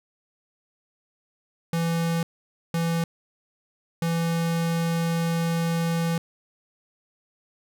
square tone bursts at uneven times, 166.9 Hz, E3, 22 cents sharp, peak -23 dBFS, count 3, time 1.73-2.23 / 2.74-3.04 / 4.02-6.18 s, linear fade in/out 2 ms, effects none

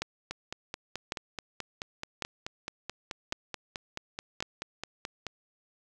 two click trains, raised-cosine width 0.2 ms, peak -14 / -18 dBFS, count 5 / 24, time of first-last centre 0.02-4.425 / 0.31-5.267 s, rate 0.908 / 4.64 Hz, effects none

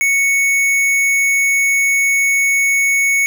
sine tone with tanh clipping, 2217 Hz, C#7, in tune, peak -13 dBFS, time 0.01-3.26 s, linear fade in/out 0 ms, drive 18 dB, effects none

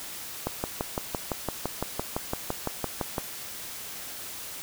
click train, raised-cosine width 1 ms, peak -13 dBFS, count 17, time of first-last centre 0.47-3.182 s, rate 5.9 Hz, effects white hiss -39 dBFS RMS until 4.62 s

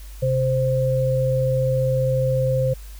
sine tone pair together, 130.81 / 522.3 Hz, C3 / C5, 0 / -3 cents, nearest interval 2 octaves, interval 2397 cents, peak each -20 dBFS, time 0.22-2.74 s, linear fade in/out 10 ms, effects added 50 Hz sine -35 dBFS peak until 2.99 s + white hiss -48 dBFS RMS until 2.99 s

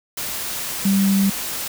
sine tone in noise, 196 Hz, G3, in tune, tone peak -14 dBFS, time 0.85-1.3 s, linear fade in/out 5 ms, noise white, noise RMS -27 dBFS, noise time 0.17-1.68 s, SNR +10 dB, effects none

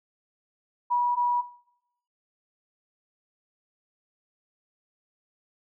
sine tone pair in turn, 970 / 970 Hz, B5 / B5, -31 / -31 cents, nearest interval unison, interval 0 cents, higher neither, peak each -21 / -21 dBFS, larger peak neither, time 0.9-1.16 / 1.16-1.42 s, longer neither, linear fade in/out 20 ms, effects noise-tail reverb RT60 0.7 s tail -18 dB re dry

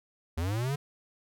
square linear sweep, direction up, 76.7 to 146.83 Hz, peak -29 dBFS, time 0.37-0.76 s, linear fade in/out 10 ms, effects none

